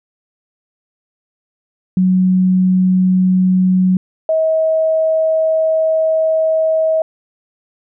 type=tone pair in turn; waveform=sine; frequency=185 / 638.6 Hz; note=F#3 / D#5; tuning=0 / +45 cents; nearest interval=octave + major sixth; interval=2145 cents; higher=second; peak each=-9 / -11 dBFS; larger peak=first; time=1.97-3.97 / 4.29-7.02 s; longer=second; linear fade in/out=2 ms; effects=none